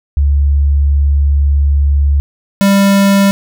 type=tone pair in turn; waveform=sine / square; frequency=71 / 197.88 Hz; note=C#2 / G3; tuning=+42 / +17 cents; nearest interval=octave + tritone; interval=1775 cents; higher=second; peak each=-7 dBFS; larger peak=neither; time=0.17-2.2 / 2.61-3.31 s; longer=first; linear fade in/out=0 ms; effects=none